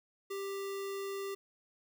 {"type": "tone with sample-and-hold", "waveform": "sine", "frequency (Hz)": 393.8, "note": "G4", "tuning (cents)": 8, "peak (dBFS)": -36, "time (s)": [0.3, 1.35], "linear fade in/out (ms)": 10, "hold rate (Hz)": 1575, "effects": []}